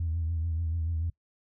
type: tone with vibrato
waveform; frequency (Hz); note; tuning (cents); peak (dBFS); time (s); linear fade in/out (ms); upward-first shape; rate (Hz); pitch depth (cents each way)
sine; 82.1; E2; -6; -26; 0-1.1; 5; triangle; 6.9; 73
effects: noise-tail reverb RT60 0.1 s tail -24 dB re dry + tanh soft clip ceiling -23 dBFS